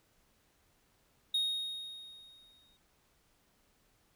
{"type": "tone with exponential decay", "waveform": "triangle", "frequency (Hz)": 3733, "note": "A#7", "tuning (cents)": 2, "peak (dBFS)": -26, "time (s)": [1.34, 2.77], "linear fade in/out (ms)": 5, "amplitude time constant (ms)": 310, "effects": ["pink hiss -71 dBFS RMS until 4.15 s"]}